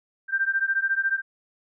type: beating tone pair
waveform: sine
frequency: 1568 / 1582 Hz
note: G6 / G6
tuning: 0 / +15 cents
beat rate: 14 Hz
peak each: -24 / -25 dBFS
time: 0.28-1.22 s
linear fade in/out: 50 ms
effects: none